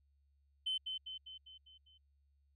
sine tone with echo, 3063 Hz, G7, 41 cents flat, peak -33 dBFS, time 0.66-0.78 s, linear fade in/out 10 ms, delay 200 ms, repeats 6, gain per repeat -5 dB, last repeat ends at 1.98 s, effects tanh soft clip ceiling -30 dBFS + added 70 Hz sine -70 dBFS peak until 2.55 s

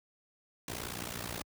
pink noise with amplitude modulation, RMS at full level -36 dBFS, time 0.68-1.42 s, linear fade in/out 2 ms, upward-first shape sine, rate 59.1 Hz, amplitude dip 85%, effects high-pass 60 Hz 12 dB/octave

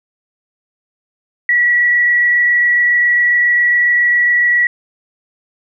sine tone with frequency modulation, 1936 Hz, B6, 35 cents flat, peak -9 dBFS, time 1.49-4.67 s, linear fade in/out 2 ms, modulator 27.3 Hz, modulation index 0.77, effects none

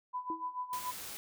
sine tone with tremolo, 998 Hz, B5, 18 cents sharp, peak -33 dBFS, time 0.13-0.92 s, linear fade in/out 20 ms, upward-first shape sine, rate 6.9 Hz, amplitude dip 80%
sine tone with exponential decay, 325 Hz, E4, 24 cents flat, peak -36 dBFS, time 0.3-0.53 s, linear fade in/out 1 ms, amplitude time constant 50 ms
white noise, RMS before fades -44 dBFS, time 0.73-1.17 s, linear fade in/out 0 ms
effects none

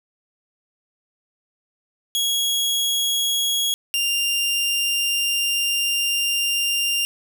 sawtooth tone pair in turn, 3322 / 2793 Hz, G#7 / F7, 0 / -1 cents, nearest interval minor third, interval 301 cents, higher first, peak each -16 dBFS, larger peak neither, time 2.15-3.74 / 3.94-7.05 s, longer second, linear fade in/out 0 ms, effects none

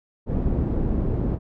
pink low-pass noise, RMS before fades -23 dBFS, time 0.26-1.39 s, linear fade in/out 50 ms, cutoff 350 Hz, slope 12 dB/octave, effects none

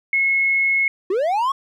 sine tone, 2177 Hz, C#7, 32 cents flat, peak -15 dBFS, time 0.13-0.88 s, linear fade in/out 2 ms
triangle linear sweep, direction up, 349.2 to 1124 Hz, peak -15 dBFS, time 1.1-1.52 s, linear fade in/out 5 ms
effects none

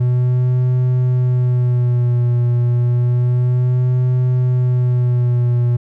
triangle tone with vibrato, 123.47 Hz, B2, in tune, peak -10 dBFS, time 0-5.77 s, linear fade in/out 10 ms, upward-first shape sine, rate 0.3 Hz, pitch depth 38 cents each way, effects none

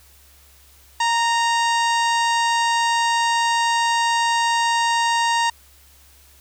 harmonic tone with a mistuned harmonic, 932.3 Hz, A#5, in tune, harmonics 1 / 2 / 3 / 4 / 5 / 6 / 7 / 8 / 9, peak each -18 / -24 / -28 / -30 / -32 / -34 / -35 / -36 / -37 dBFS, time 1-5.5 s, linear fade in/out 5 ms, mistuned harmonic 2, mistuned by -18 cents, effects added 69 Hz sine -52 dBFS peak until 6.4 s + white hiss -52 dBFS RMS until 6.4 s

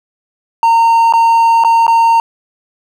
triangle tone with dropouts, 918 Hz, A#5, 27 cents flat, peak -4 dBFS, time 0.63-2.2 s, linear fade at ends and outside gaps 1 ms, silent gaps 1.125-1.136 / 1.638-1.647 / 1.867-1.879 s, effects none

